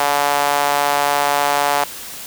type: tone with high-pass filter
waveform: sawtooth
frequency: 143.6 Hz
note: D3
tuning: 39 cents flat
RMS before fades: -17 dBFS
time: 0-1.84 s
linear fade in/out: 2 ms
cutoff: 770 Hz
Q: 2.5
effects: white hiss -32 dBFS RMS until 2.26 s